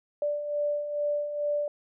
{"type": "beating tone pair", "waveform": "sine", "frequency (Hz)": [585, 587.3], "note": ["D5", "D5"], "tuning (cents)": [-7, 0], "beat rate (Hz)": 2.3, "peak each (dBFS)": [-35, -27], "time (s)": [0.22, 1.68], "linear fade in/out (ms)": 2, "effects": []}